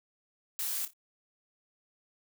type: noise with echo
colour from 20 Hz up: blue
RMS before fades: -34 dBFS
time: 0.59-0.85 s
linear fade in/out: 0 ms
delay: 28 ms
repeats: 3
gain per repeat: -11 dB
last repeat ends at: 0.934 s
effects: none